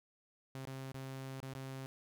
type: tone with dropouts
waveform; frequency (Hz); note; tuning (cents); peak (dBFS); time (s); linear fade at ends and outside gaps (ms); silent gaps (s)
sawtooth; 133.3; C3; +33; -39; 0.55-1.86; 0; 0.652-0.673 / 0.919-0.944 / 1.402-1.428 / 1.536-1.551
effects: none